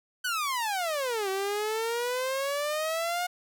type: exponential two-way sweep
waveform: sawtooth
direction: down then up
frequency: 1530 to 379.7 to 723 Hz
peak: -24 dBFS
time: 0.24-3.27 s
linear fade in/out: 10 ms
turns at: 1.29 s
effects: none